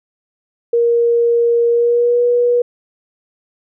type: tone with pitch glide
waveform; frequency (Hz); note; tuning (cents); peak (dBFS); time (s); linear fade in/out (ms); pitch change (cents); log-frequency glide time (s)
sine; 470.2 to 483.7; A#4 to B4; +15 to -36; -10; 0.73-2.62; 5; +49; 1.69-2.23
effects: none